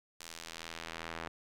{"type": "tone with band-pass filter sweep", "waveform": "sawtooth", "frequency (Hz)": 82.5, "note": "E2", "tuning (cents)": 2, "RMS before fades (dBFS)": -45, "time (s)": [0.2, 1.28], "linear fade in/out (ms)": 5, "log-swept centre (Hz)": [7000, 1500], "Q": 0.72, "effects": []}